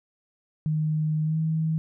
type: tone with pitch glide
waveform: sine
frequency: 154.8 to 159.24 Hz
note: D#3 to D#3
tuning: -9 to +40 cents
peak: -22 dBFS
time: 0.66-1.78 s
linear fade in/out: 0 ms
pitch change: +49 cents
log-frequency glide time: 1.23-1.38 s
effects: none